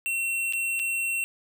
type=tone with dropouts; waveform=square; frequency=2720 Hz; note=F7; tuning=46 cents flat; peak=-26 dBFS; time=0.06-1.24 s; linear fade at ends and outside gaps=0 ms; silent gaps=0.525-0.534 / 0.793-0.797 s; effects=none